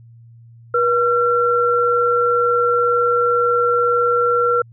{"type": "tone pair together", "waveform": "sine", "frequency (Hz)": [482, 1361], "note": ["B4", "F6"], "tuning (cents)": [-42, -45], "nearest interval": "octave + tritone", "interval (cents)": 1797, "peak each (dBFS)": -16, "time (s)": [0.74, 4.62], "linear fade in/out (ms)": 5, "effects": ["added 116 Hz sine -41 dBFS peak until 4.72 s"]}